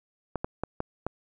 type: clicks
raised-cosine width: 1 ms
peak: -15 dBFS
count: 5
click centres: 0.357 / 0.445 / 0.636 / 0.804 / 1.066 s
effects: none